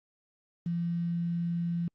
sine tone with quantisation, 170.8 Hz, F3, 38 cents flat, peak -28 dBFS, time 0.66-1.88 s, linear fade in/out 2 ms, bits 8, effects low-pass 2000 Hz 12 dB/octave + Opus 32 kbps

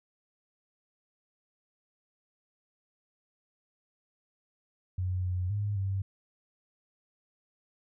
sine tone with pitch steps, 91.7 / 90.8 / 102.9 / 97 Hz, F#2 / F#2 / G#2 / G2, -15 / -32 / -16 / -18 cents, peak -28 dBFS, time 4.98-6.02 s, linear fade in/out 5 ms, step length 260 ms, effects none

